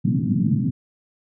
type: band-pass noise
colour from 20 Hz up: white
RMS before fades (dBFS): -20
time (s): 0.04-0.71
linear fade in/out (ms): 20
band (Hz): 110 to 250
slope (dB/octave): 48
effects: none